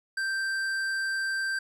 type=tone with tanh clipping; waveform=triangle; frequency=1568 Hz; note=G6; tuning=in tune; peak=-29 dBFS; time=0.17-1.59 s; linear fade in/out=5 ms; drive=16 dB; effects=none